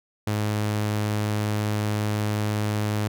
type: tone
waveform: sawtooth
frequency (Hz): 105.5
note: G#2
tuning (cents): +28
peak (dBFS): -19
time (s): 0.27-3.08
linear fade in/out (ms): 5
effects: none